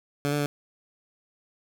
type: tone with pitch steps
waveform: 15% pulse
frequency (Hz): 143.6 / 146.7 / 144.9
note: D3 / D3 / D3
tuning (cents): -39 / -2 / -23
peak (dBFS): -18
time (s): 0.25-0.46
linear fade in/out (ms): 0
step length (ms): 70
effects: none